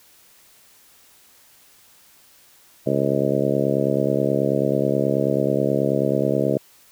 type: harmonic tone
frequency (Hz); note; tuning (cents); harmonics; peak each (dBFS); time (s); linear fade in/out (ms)
69.3; C#2; 0; 2 / 3 / 4 / 5 / 6 / 7 / 8 / 9; -26 / -26 / -26 / -26 / -26 / -26 / -26 / -26; 2.86-6.58; 10
effects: white hiss -53 dBFS RMS until 6.91 s